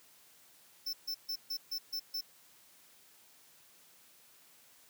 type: tone bursts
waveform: square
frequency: 5320 Hz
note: E8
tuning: 15 cents sharp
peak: -35 dBFS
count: 7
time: 0.86-2.211 s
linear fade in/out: 10 ms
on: 73 ms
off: 140 ms
effects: white hiss -62 dBFS RMS until 4.89 s + high-pass 100 Hz 12 dB/octave